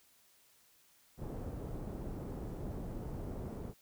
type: low-pass noise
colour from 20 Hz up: pink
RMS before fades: -42 dBFS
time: 1.17-3.74 s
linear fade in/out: 50 ms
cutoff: 520 Hz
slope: 12 dB/octave
effects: white hiss -67 dBFS RMS until 3.81 s